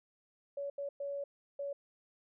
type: tone bursts at uneven times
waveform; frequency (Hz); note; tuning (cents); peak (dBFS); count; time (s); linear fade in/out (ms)
sine; 564; C#5; +30; -36; 4; 0.57-0.7 / 0.78-0.89 / 1-1.24 / 1.59-1.73; 5
effects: none